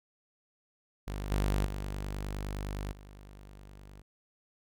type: tone with level steps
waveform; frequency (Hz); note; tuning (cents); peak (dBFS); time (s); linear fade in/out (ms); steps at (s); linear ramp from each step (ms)
sawtooth; 49.74; G1; +26; -31 / -23 / -31 / -45; 1.07-4.02; 10; 1.31 / 1.66 / 2.92; 2
effects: none